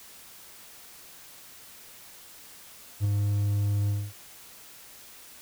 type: tone with ADSR envelope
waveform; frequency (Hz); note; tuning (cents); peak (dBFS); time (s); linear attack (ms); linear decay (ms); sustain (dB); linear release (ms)
triangle; 102.1; G#2; -29; -18; 3-4.13; 46; 10; -3; 240
effects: white hiss -49 dBFS RMS until 5.41 s